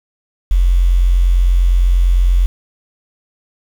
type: tone with quantisation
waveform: sine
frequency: 44.37 Hz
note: F1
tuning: 28 cents sharp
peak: -8 dBFS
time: 0.51-2.46 s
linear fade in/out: 0 ms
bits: 6
effects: none